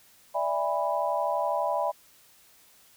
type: chord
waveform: sine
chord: E dominant seventh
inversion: third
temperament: equal with one note detuned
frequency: 587.3 / 659.3 / 815.4 / 987.8 Hz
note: D5 / E5 / G#5 / B5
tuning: 0 / 0 / -32 / 0 cents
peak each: -30 / -30 / -31 / -30 dBFS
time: 0.34-1.92 s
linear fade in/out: 20 ms
effects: white hiss -58 dBFS RMS until 2.96 s